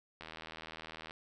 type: click train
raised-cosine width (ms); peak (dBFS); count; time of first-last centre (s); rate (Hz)
0.3; -29; 73; 0.21-1.109; 80.1
effects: none